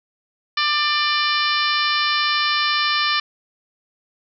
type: harmonic tone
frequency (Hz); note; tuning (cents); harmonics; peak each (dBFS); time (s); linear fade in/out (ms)
594; D5; +20; 2 / 3 / 4 / 5 / 6 / 7 / 8 / 9; -22 / -24 / -25 / -26 / -27 / -27 / -28 / -29; 0.57-3.2; 5
effects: none